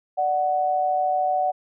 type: tone pair together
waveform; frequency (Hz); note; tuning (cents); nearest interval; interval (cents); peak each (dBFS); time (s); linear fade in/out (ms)
sine; 590 / 743.4; D5 / F#5; +8 / +8; major third; 400; -26 / -20; 0.17-1.52; 20
effects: none